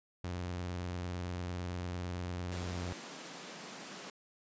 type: tone with vibrato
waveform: sawtooth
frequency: 88.8 Hz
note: F2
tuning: 29 cents sharp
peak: -33 dBFS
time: 0.24-2.93 s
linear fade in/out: 0 ms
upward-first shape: sine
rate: 20 Hz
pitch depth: 110 cents each way
type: high-pass noise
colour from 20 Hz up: pink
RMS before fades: -47 dBFS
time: 2.52-4.1 s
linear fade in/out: 2 ms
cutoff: 160 Hz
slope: 48 dB/octave
effects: resampled to 16000 Hz